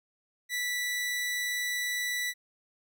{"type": "tone", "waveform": "sawtooth", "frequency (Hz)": 1967, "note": "B6", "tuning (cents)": -7, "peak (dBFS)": -26, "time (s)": [0.49, 2.34], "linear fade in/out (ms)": 50, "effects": []}